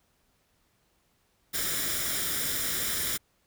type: noise with comb filter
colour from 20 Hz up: white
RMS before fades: -30 dBFS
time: 1.53-3.18 s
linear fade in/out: 20 ms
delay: 0.56 ms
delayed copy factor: +0.65
effects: pink hiss -70 dBFS RMS until 3.46 s